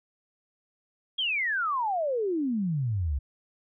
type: exponential sweep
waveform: sine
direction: down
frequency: 3322 to 64.4 Hz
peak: -25 dBFS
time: 1.18-3.19 s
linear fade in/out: 10 ms
effects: none